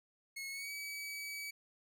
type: tone with pitch glide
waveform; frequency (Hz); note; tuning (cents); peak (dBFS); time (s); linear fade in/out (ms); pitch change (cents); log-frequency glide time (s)
sawtooth; 2179 to 2282; C#7 to C#7; -30 to +50; -38; 0.36-1.51; 10; +80; 0.5-0.72
effects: none